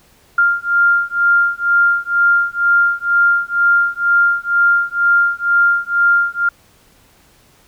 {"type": "beating tone pair", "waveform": "sine", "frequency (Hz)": [1396.9, 1399], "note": ["F6", "F6"], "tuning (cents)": [0, 3], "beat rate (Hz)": 2.1, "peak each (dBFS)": -14, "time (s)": [0.38, 6.49], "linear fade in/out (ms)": 5, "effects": ["pink hiss -51 dBFS RMS until 7.67 s"]}